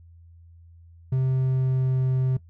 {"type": "tone with pitch glide", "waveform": "triangle", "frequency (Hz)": [130.81, 129.91], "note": ["C3", "C3"], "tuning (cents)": [0, -12], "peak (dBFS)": -18, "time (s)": [1.12, 2.37], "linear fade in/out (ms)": 5, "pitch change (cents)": -12, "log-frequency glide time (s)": [1.25, 2.08], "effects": ["noise-tail reverb RT60 0.1 s tail -19 dB re dry", "added 84 Hz sine -47 dBFS peak until 2.49 s"]}